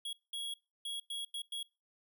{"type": "tone bursts at uneven times", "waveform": "square", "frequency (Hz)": 3322, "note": "G#7", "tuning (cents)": 0, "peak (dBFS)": -38, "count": 6, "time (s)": [[0.05, 0.13], [0.33, 0.54], [0.85, 1], [1.1, 1.25], [1.34, 1.42], [1.52, 1.63]], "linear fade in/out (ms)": 5, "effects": ["noise-tail reverb RT60 0.3 s tail -24 dB re dry"]}